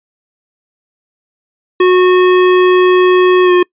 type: tone with pitch glide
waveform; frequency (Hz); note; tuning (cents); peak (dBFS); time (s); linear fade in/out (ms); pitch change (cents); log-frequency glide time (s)
square; 365.5 to 358.6; F#4 to F4; -21 to +46; -6; 1.8-3.63; 5; -33; 3.44-3.52
effects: noise-tail reverb RT60 0.1 s tail -26 dB re dry + resampled to 8000 Hz